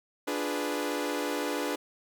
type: chord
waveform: sawtooth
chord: D diminished seventh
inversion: none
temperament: equal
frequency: 293.7 / 349.2 / 415.3 / 493.9 Hz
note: D4 / F4 / Ab4 / Cb5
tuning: 0 / 0 / 0 / 0 cents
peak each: -29 / -34 / -32 / -31 dBFS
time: 0.27-1.76 s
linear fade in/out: 10 ms
effects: none